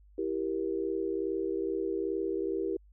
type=chord; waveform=sine; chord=E diminished; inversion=none; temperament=equal with one note detuned; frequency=329.6 / 392 / 471 Hz; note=E4 / G4 / Bb4; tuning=0 / 0 / +18 cents; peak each=-34 / -32 / -36 dBFS; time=0.18-2.77 s; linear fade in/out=5 ms; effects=added 50 Hz sine -55 dBFS peak until 2.92 s